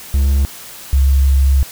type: tone pair in turn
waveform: triangle / sine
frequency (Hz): 68.9 / 67.91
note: C#2 / C#2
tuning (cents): -10 / -35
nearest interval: unison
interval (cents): 25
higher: first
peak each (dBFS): -8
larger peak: neither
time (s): 0.14-0.45 / 0.93-1.63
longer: second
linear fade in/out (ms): 0
effects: white hiss -34 dBFS RMS until 1.71 s